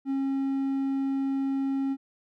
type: tone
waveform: triangle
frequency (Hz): 271.5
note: C#4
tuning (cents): -36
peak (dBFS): -23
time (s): 0.05-1.97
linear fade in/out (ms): 50
effects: none